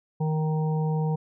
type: harmonic tone with a mistuned harmonic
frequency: 155.56 Hz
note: D#3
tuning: in tune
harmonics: 1 / 3 / 5 / 6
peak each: -23 / -33 / -37 / -39 dBFS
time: 0.2-1.16 s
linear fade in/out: 10 ms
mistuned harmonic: 1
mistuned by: +16 cents
effects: none